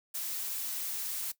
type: noise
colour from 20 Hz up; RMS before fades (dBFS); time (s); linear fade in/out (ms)
blue; -36; 0.14-1.32; 10
effects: noise-tail reverb RT60 0.1 s tail -18 dB re dry